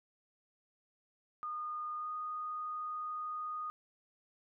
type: tone with pitch glide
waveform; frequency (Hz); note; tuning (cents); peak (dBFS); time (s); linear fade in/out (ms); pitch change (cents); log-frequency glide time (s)
sine; 1223 to 1235.8; D#6 to D#6; -30 to -12; -37; 1.43-3.7; 0; +18; 1.97-2.09
effects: none